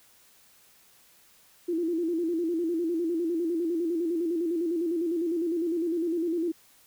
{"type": "tone with vibrato", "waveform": "sine", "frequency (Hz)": 336.2, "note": "E4", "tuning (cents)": 34, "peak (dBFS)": -25, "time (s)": [1.68, 6.52], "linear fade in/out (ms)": 10, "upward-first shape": "square", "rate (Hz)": 9.9, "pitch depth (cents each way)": 69, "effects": ["white hiss -59 dBFS RMS until 6.86 s"]}